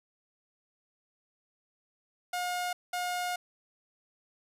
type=tone bursts at uneven times; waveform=sawtooth; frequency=716 Hz; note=F5; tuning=43 cents sharp; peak=-27 dBFS; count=2; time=2.33-2.73 / 2.93-3.36 s; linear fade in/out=5 ms; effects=resampled to 32000 Hz + 10-bit